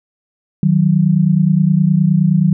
sine tone pair together, 156.41 / 186 Hz, D#3 / F#3, +9 / +9 cents, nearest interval minor third, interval 300 cents, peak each -12 dBFS, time 0.63-2.53 s, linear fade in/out 2 ms, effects none

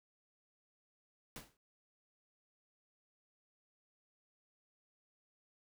pink noise with exponential decay, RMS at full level -45 dBFS, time 1.36-1.57 s, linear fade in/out 1 ms, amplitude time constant 45 ms, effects none

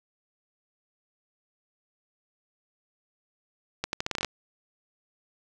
accelerating click train, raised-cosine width 0.2 ms, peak -11 dBFS, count 10, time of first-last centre 3.84-4.247 s, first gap 91 ms, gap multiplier 0.81, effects none

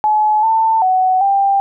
sine tone with pitch steps, 853 / 892 / 746 / 791 Hz, G#5 / A5 / F#5 / G5, +46 / +23 / +14 / +15 cents, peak -10 dBFS, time 0.04-1.6 s, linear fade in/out 0 ms, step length 390 ms, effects none

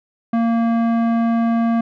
square tone with low-pass filter, 230.6 Hz, A#3, 19 cents flat, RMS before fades -17 dBFS, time 0.33-1.81 s, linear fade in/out 5 ms, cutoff 1200 Hz, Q 0.81, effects none

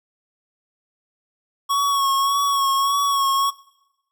square tone with vibrato, 1108.7 Hz, C#6, in tune, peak -18 dBFS, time 1.69-3.51 s, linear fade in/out 20 ms, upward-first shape sine, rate 1.7 Hz, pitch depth 32 cents each way, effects noise-tail reverb RT60 0.9 s tail -22 dB re dry

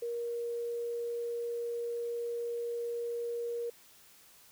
sine tone, 472 Hz, A#4, 22 cents sharp, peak -33 dBFS, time 0.02-3.7 s, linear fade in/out 5 ms, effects white hiss -59 dBFS RMS until 4.51 s

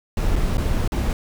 brown noise with dropouts, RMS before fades -20 dBFS, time 0.17-1.13 s, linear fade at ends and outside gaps 1 ms, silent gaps 0.357-0.362 / 0.571-0.581 / 0.877-0.92 s, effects none

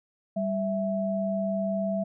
sine tone pair together, 196 / 659.3 Hz, G3 / E5, 0 / 0 cents, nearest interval octave + major sixth, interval 2100 cents, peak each -28 dBFS, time 0.36-2.04 s, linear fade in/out 10 ms, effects none

